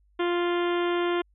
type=harmonic tone; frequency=349.2 Hz; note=F4; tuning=in tune; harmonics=1 / 2 / 3 / 4 / 5 / 6 / 7 / 8 / 9 / 10; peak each=-24 / -34 / -33 / -36 / -39 / -40 / -44 / -43 / -41 / -45 dBFS; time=0.19-1.22 s; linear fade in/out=10 ms; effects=added 50 Hz sine -60 dBFS peak until 1.34 s

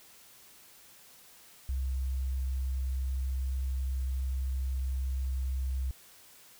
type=tone; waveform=sine; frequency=65.41 Hz; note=C2; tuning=in tune; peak=-29 dBFS; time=1.69-5.91 s; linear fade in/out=0 ms; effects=white hiss -56 dBFS RMS until 6.59 s

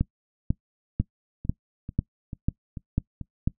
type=two click trains; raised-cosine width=5 ms; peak=-22 / -10 dBFS; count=6 / 8; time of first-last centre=1.01-3.213 / 0.01-3.475 s; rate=2.27 / 2.02 Hz; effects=noise-tail reverb RT60 0.1 s tail -22 dB re dry

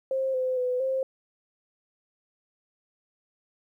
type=tone with pitch steps; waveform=sine; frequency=530 / 513 / 501 / 528 Hz; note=C5 / C5 / B4 / C5; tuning=+22 / -34 / +25 / +16 cents; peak=-24 dBFS; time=0.11-1.03 s; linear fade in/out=2 ms; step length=230 ms; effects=11-bit

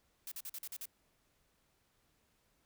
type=noise bursts; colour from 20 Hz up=blue; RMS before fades=-44 dBFS; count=7; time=0.27-0.856 s; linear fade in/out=2 ms; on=46 ms; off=44 ms; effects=pink hiss -75 dBFS RMS until 2.65 s

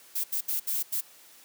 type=noise bursts at uneven times; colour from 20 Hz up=violet; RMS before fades=-29 dBFS; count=5; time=0.15-0.24 / 0.32-0.41 / 0.48-0.6 / 0.67-0.83 / 0.92-1.01 s; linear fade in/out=10 ms; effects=white hiss -54 dBFS RMS until 1.44 s + high-pass 200 Hz 12 dB/octave

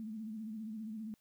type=tone with vibrato; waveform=sine; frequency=218.4 Hz; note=A3; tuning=13 cents flat; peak=-40 dBFS; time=0-1.14 s; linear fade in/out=0 ms; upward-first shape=sine; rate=15 Hz; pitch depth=66 cents each way; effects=white hiss -75 dBFS RMS until 1.2 s

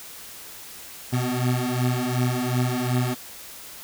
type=beating tone pair; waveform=25% pulse; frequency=123.47 / 126.17 Hz; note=B2 / B2; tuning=0 / +37 cents; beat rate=2.7 Hz; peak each=-21 dBFS; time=1.12-3.15 s; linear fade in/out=20 ms; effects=white hiss -41 dBFS RMS until 3.83 s

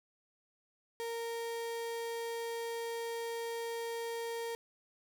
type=tone; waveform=35% pulse; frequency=463.1 Hz; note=A#4; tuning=11 cents flat; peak=-35 dBFS; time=1-4.55 s; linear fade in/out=0 ms; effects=none

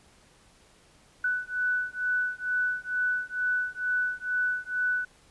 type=beating tone pair; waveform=sine; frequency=1488 / 1490.2 Hz; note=F#6 / F#6; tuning=+9 / +12 cents; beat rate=2.2 Hz; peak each=-29 dBFS; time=1.24-5.05 s; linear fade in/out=5 ms; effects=pink hiss -59 dBFS RMS until 5.3 s + resampled to 24000 Hz

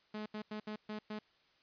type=tone bursts at uneven times; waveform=sawtooth; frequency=213 Hz; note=G#3; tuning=44 cents sharp; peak=-36 dBFS; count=6; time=0.14-0.26 / 0.34-0.42 / 0.51-0.6 / 0.67-0.76 / 0.89-0.99 / 1.1-1.19 s; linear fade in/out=5 ms; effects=white hiss -70 dBFS RMS until 1.62 s + resampled to 11025 Hz

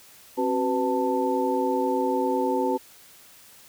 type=tone cluster; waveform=sine; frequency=267 / 375 / 498.2 / 885 Hz; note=C4 / F#4 / B4 / A5; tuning=+35 / +23 / +15 / +10 cents; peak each=-27 dBFS; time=0.37-2.78 s; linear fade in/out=20 ms; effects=white hiss -51 dBFS RMS until 3.68 s

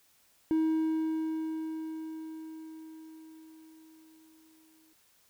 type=tone with exponential decay; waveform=triangle; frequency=318.1 Hz; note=D#4; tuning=38 cents sharp; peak=-21 dBFS; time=0.51-4.93 s; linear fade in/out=0 ms; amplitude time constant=960 ms; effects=tanh soft clip ceiling -17 dBFS + white hiss -66 dBFS RMS until 5.29 s

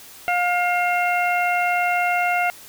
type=harmonic tone with a mistuned harmonic; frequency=710 Hz; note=F5; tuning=28 cents sharp; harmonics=1 / 2 / 3 / 4; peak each=-20 / -25 / -24 / -28 dBFS; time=0.28-2.5 s; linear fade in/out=0 ms; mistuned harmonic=4; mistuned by=-67 cents; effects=white hiss -43 dBFS RMS until 2.68 s

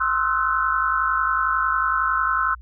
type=tone cluster; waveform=sine; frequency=1054 / 1295 / 1346 / 1501 Hz; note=C6 / E6 / E6 / F#6; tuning=+12 / -31 / +36 / +24 cents; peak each=-24 dBFS; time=0-2.55 s; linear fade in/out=10 ms; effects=added 60 Hz sine -39 dBFS peak until 2.61 s

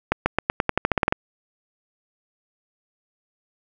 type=accelerating click train; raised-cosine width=0.5 ms; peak=-3 dBFS; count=13; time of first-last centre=0.12-1.125 s; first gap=140 ms; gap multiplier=0.9; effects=none

